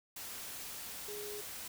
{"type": "tone in noise", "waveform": "sine", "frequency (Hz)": 415.3, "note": "G#4", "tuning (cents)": 0, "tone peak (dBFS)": -43, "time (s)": [1.08, 1.41], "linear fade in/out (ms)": 5, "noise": "white", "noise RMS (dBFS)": -45, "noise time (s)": [0.16, 1.68], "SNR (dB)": -1, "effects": []}